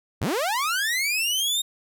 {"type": "linear sweep", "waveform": "sawtooth", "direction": "up", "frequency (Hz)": [58.27, 3729], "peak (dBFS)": -19, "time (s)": [0.21, 1.62], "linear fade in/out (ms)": 10, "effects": []}